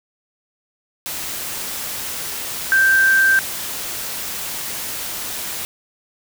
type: tone in noise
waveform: sine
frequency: 1568 Hz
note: G6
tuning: in tune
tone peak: -11 dBFS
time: 2.72-3.39 s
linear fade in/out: 0 ms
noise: white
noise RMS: -27 dBFS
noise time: 1.06-5.65 s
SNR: +13 dB
effects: none